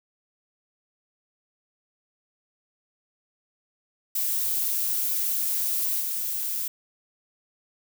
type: noise with level steps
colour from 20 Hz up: violet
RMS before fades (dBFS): -26 / -29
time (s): 4.15-6.68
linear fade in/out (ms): 5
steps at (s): 6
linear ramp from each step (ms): 10
effects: none